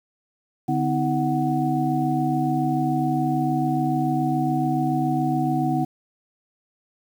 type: tone cluster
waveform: sine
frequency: 146.6 / 253.9 / 320.9 / 742 Hz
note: D3 / B3 / E4 / F#5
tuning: -3 / +48 / -46 / +5 cents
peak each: -25 dBFS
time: 0.68-5.85 s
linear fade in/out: 10 ms
effects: 8-bit